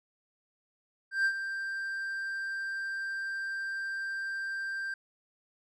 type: tone with ADSR envelope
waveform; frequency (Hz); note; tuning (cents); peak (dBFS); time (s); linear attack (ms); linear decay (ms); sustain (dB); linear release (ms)
triangle; 1578; G6; +11; -21; 1.11-4.94; 140; 74; -10; 3
effects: resampled to 24000 Hz